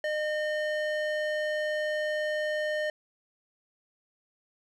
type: tone with band-pass filter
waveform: square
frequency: 609 Hz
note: D#5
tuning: 37 cents flat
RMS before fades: -30 dBFS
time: 0.04-2.9 s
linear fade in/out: 2 ms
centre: 1300 Hz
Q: 1.3
effects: none